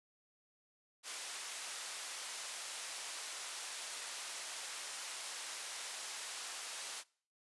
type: band-pass noise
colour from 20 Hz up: white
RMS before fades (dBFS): -45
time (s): 1.03-7.04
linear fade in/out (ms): 50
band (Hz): 640 to 9600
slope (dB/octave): 12
effects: noise-tail reverb RT60 0.5 s tail -24 dB re dry + resampled to 24000 Hz